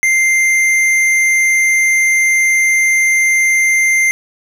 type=tone with hard clipping; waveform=sine; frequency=2093 Hz; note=C7; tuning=in tune; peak=-11 dBFS; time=0.03-4.11 s; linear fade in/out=0 ms; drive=10 dB; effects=none